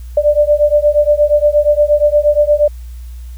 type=beating tone pair; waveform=sine; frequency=587.3 / 595.8 Hz; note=D5 / D5; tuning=0 / +25 cents; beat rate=8.5 Hz; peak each=-11 dBFS; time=0.17-2.68 s; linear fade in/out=5 ms; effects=added 60 Hz sine -26 dBFS peak until 3.37 s + white hiss -49 dBFS RMS until 3.37 s